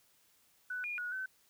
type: tone with pitch steps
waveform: sine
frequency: 1490 / 2429 / 1456 / 1526 Hz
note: F#6 / D#7 / F#6 / G6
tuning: +12 / -42 / -28 / -47 cents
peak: -36 dBFS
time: 0.7-1.26 s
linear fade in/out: 5 ms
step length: 140 ms
effects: white hiss -69 dBFS RMS until 1.49 s